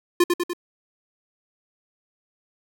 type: tone with echo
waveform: square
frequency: 350.9 Hz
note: F4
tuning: 8 cents sharp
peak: -14 dBFS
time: 0.2-0.24 s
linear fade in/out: 5 ms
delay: 98 ms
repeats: 3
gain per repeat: -4 dB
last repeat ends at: 0.534 s
effects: none